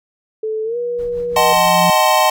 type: tone with pitch glide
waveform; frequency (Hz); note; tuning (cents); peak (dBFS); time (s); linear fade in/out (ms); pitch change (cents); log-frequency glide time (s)
sine; 436.4 to 481.4; A4 to B4; -14 to -44; -18; 0.43-1.53; 5; +170; 0.64-0.77
type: tone with exponential growth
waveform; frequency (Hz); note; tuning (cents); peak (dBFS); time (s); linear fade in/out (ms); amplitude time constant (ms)
sine; 174.9; F3; +3; -16; 0.65-1.9; 0; 270
type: noise with tremolo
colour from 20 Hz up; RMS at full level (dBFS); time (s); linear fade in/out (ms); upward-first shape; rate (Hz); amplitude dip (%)
brown; -34; 0.98-1.69; 10; triangle; 5.9; 85
type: chord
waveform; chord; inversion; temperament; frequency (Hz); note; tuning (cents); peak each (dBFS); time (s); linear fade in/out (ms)
square; D# diminished seventh; none; equal with one note detuned; 622.3 / 756.8 / 880 / 1046.5; D#5 / F#5 / A5 / C6; 0 / +39 / 0 / 0; -17; 1.36-2.3; 5
effects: none